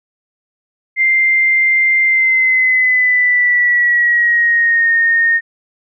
sine tone with pitch glide, 2093 to 1843.2 Hz, C7 to A#6, 0 to -20 cents, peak -9 dBFS, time 0.96-5.41 s, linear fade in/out 50 ms, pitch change -220 cents, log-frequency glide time 2.04-4.91 s, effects none

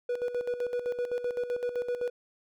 triangle tone with tremolo, 488 Hz, B4, 21 cents flat, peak -25 dBFS, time 0.09-2.1 s, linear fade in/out 5 ms, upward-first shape square, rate 7.8 Hz, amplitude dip 65%, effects none

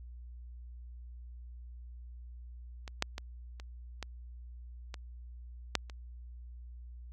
clicks, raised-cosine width 0.2 ms, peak -26 / -11 / -21 / -30 / -21 / -24 / -10 / -30 dBFS, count 8, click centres 2.878 / 3.024 / 3.181 / 3.599 / 4.027 / 4.942 / 5.753 / 5.898 s, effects added 60 Hz sine -45 dBFS peak until 7.12 s

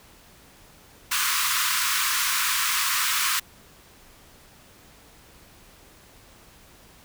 pink high-pass noise, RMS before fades -24 dBFS, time 1.11-3.4 s, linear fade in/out 10 ms, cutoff 1000 Hz, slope 96 dB/octave, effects pink hiss -52 dBFS RMS until 7.04 s

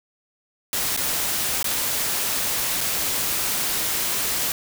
white noise with dropouts, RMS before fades -24 dBFS, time 0.73-4.52 s, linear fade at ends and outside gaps 1 ms, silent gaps 0.965-0.974 / 1.628-1.643 / 2.807-2.811 s, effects none

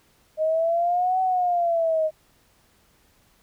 sine exponential two-way sweep, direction up then down, 620 to 755 to 620 Hz, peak -19 dBFS, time 0.37-2.11 s, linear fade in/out 50 ms, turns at 1.21 s, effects pink hiss -61 dBFS RMS until 3.42 s

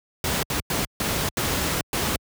pink noise bursts at uneven times, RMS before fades -24 dBFS, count 6, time 0.24-0.43 / 0.5-0.6 / 0.7-0.85 / 1-1.29 / 1.37-1.81 / 1.93-2.16 s, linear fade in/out 2 ms, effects high-pass 60 Hz 12 dB/octave

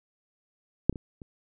clicks, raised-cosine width 3 ms, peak -6 / -29 / -24 / -30 dBFS, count 4, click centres 0.896 / 0.927 / 0.958 / 1.218 s, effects none

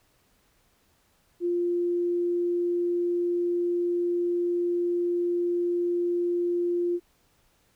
sine tone, 349.2 Hz, F4, in tune, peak -23 dBFS, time 1.4-7 s, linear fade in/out 50 ms, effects pink hiss -66 dBFS RMS until 7.75 s

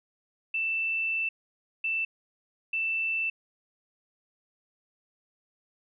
sine tone bursts at uneven times, 2661 Hz, E7, 16 cents sharp, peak -26 dBFS, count 3, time 0.54-1.29 / 1.84-2.05 / 2.73-3.3 s, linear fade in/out 5 ms, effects none

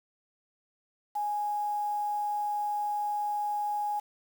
sine tone with quantisation, 830.6 Hz, G#5, in tune, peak -28 dBFS, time 1.15-4 s, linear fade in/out 10 ms, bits 8, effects none

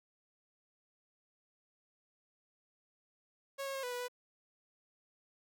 sawtooth tone with pitch steps, 550 / 545 / 539 / 494.1 / 489.8 / 494 Hz, C#5 / C#5 / C#5 / B4 / B4 / B4, -14 / -29 / -49 / +1 / -14 / 0 cents, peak -34 dBFS, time 3.58-4.084 s, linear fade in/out 20 ms, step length 84 ms, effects none

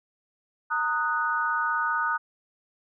sine chord, D# minor, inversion second, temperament equal with one note detuned, 919 / 1244.5 / 1480 Hz, A#5 / D#6 / F#6, -25 / 0 / 0 cents, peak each -30 / -27 / -27 dBFS, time 0.7-2.18 s, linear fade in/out 20 ms, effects none

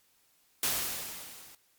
white noise with level ramp, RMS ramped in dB -28 to -53 dBFS, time 0.63-1.55 s, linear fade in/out 2 ms, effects white hiss -68 dBFS RMS until 1.78 s + MP3 96 kbps

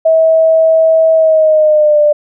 sine tone with pitch glide, 645 to 594.9 Hz, E5 to D5, -38 to +22 cents, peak -5 dBFS, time 0.05-2.13 s, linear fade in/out 10 ms, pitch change -140 cents, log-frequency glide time 1.14-2 s, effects none

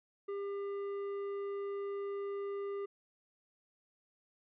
sine tone with tanh clipping, 400 Hz, G4, 35 cents sharp, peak -38 dBFS, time 0.28-2.86 s, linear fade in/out 10 ms, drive 9 dB, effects none

